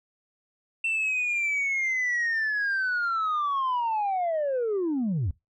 sine linear sweep, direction down, 2699 to 72 Hz, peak -22 dBFS, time 0.84-5.31 s, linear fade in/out 5 ms, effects noise-tail reverb RT60 0.2 s tail -22 dB re dry + tanh soft clip ceiling -22 dBFS

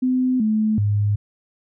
sine tone with pitch steps, 255.1 / 216.2 / 103.3 Hz, C4 / A3 / G#2, -44 / -30 / -9 cents, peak -16 dBFS, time 0.02-1.16 s, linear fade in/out 10 ms, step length 380 ms, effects none

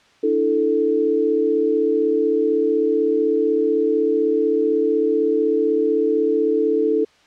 sine chord, D suspended second, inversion none, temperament equal, 293.7 / 329.6 / 440 Hz, D4 / E4 / A4, 0 / 0 / 0 cents, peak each -23 / -22 / -17 dBFS, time 0.23-7.05 s, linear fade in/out 10 ms, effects white hiss -54 dBFS RMS until 7.26 s + low-pass 4000 Hz 12 dB/octave

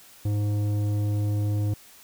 sine tone with tanh clipping, 103.7 Hz, G#2, 2 cents flat, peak -24 dBFS, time 0.25-1.74 s, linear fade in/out 5 ms, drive 11 dB, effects white hiss -51 dBFS RMS until 2.03 s

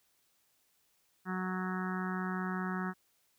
harmonic tone, 185 Hz, F#3, in tune, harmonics 1 / 2 / 4 / 5 / 6 / 7 / 8 / 9 / 10, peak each -35 / -43 / -46 / -47 / -45 / -43 / -45 / -45 / -49 dBFS, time 1.25-2.94 s, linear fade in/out 50 ms, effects white hiss -73 dBFS RMS until 3.38 s

